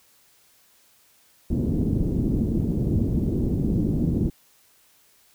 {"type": "low-pass noise", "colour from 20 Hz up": "white", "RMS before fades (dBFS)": -23, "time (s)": [1.5, 4.3], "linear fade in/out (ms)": 5, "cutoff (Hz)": 290, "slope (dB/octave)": 24, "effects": ["white hiss -59 dBFS RMS until 5.34 s"]}